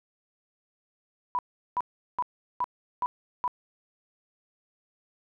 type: tone bursts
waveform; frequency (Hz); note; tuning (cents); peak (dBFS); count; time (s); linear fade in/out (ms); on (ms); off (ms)
sine; 987.8; B5; 0; -24; 6; 1.35-3.478; 0; 38; 380
effects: none